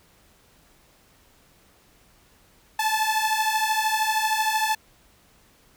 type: beating tone pair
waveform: sawtooth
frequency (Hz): 864 / 877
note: A5 / A5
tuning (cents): -32 / -6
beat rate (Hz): 13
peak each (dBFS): -21 / -20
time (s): 2.79-4.75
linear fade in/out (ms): 5
effects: pink hiss -58 dBFS RMS until 5.76 s